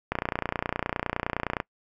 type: click train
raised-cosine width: 0.5 ms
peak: -11 dBFS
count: 45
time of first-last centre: 0.12-1.601 s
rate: 29.7 Hz
effects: noise-tail reverb RT60 0.1 s tail -24 dB re dry